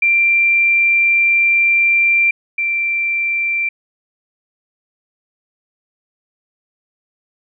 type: tone pair in turn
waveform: sine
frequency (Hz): 2364 / 2354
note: D7 / D7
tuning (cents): +11 / +3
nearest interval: unison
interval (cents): 8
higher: first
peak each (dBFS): -10 / -15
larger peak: first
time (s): 0.02-2.31 / 2.58-3.69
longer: first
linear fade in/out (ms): 5
effects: none